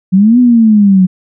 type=exponential two-way sweep; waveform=sine; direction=up then down; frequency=181.3 to 251.5 to 181.3 Hz; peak=-3 dBFS; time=0.12-1.07 s; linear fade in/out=20 ms; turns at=0.39 s; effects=none